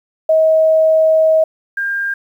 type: tone pair in turn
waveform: sine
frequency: 636 / 1602.6 Hz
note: D#5 / G6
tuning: +38 / +38 cents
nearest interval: octave + major third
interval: 1600 cents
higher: second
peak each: -8 / -16 dBFS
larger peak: first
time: 0.29-1.44 / 1.77-2.14 s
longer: first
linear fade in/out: 5 ms
effects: 8-bit